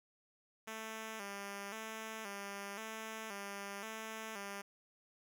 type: tone with vibrato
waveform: 5% pulse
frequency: 210 Hz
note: G#3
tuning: 19 cents sharp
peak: -32 dBFS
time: 0.67-4.62 s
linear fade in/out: 10 ms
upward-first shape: square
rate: 0.95 Hz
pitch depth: 87 cents each way
effects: none